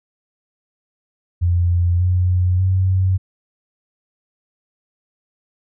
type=tone with pitch steps; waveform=sine; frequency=87.31 / 90.49 / 93.79 Hz; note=F2 / F#2 / F#2; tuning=0 / -38 / +24 cents; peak=-13 dBFS; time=1.41-3.18 s; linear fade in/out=20 ms; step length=590 ms; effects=none